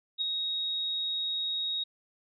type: tone with ADSR envelope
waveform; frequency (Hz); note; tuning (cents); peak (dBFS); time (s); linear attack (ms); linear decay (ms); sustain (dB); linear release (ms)
sine; 3770; A#7; +19; -25; 0.18-1.84; 36; 5; -4; 11
effects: none